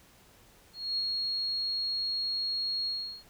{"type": "tone with ADSR envelope", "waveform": "sine", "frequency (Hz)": 4297, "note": "C8", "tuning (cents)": 45, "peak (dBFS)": -27, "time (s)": [0.73, 3.24], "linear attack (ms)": 250, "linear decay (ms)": 31, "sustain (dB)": -2, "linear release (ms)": 370, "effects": ["pink hiss -59 dBFS RMS until 3.29 s"]}